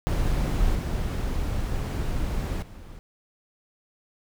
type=noise with level steps; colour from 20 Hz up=brown; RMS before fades=-24 / -27 / -41 dBFS; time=0.07-2.99 s; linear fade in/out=0 ms; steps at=0.75 / 2.62 s; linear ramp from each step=5 ms; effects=none